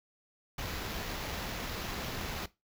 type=noise with sample-and-hold; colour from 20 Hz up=pink; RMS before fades=-38 dBFS; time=0.58-2.46 s; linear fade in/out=5 ms; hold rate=8820 Hz; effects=noise-tail reverb RT60 0.2 s tail -17 dB re dry